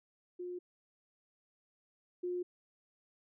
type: tone pair in turn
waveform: sine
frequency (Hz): 357.3 / 357.3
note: F4 / F4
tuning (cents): +40 / +40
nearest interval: unison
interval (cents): 0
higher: neither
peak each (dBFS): -39 / -34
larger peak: second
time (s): 0.39-0.59 / 2.23-2.43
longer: neither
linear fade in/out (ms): 10
effects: none